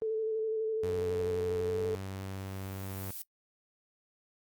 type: tone with vibrato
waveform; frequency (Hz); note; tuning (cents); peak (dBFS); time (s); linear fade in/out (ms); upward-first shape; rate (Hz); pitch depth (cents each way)
sine; 440; A4; 0; -29; 0.02-1.95; 0; square; 12; 17
type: tone with pitch glide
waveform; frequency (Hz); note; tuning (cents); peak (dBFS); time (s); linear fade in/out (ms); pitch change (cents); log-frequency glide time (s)
sawtooth; 92.5 to 96.21; F#2 to G2; 0 to -32; -34; 0.83-3.11; 5; +68; 1.67-1.79
type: noise with exponential growth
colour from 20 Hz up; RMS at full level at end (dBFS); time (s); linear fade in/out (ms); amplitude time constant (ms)
violet; -40; 1.7-3.22; 1; 330
effects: noise-tail reverb RT60 0.1 s tail -24 dB re dry + Opus 24 kbps